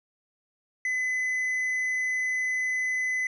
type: tone with hard clipping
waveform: triangle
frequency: 2017 Hz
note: B6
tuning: 36 cents sharp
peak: -26 dBFS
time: 0.85-3.27 s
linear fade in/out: 2 ms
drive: 6 dB
effects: resampled to 24000 Hz